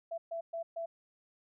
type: tone bursts at uneven times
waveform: sine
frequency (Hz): 667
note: E5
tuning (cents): +20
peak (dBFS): -35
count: 4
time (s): 0.11-0.18 / 0.31-0.41 / 0.53-0.63 / 0.76-0.86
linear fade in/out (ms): 10
effects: none